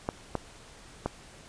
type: clicks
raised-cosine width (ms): 1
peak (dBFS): -14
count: 3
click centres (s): 0.089 / 0.353 / 1.06
effects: pink hiss -51 dBFS RMS until 1.48 s + resampled to 22050 Hz